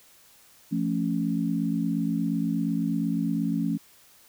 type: chord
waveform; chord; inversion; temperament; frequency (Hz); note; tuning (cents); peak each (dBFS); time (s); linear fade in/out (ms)
sine; F augmented; none; equal with one note detuned; 171.61 / 220 / 277.2; F3 / A3 / C#4; -30 / 0 / 0; -28; 0.71-3.78; 20
effects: white hiss -56 dBFS RMS until 4.28 s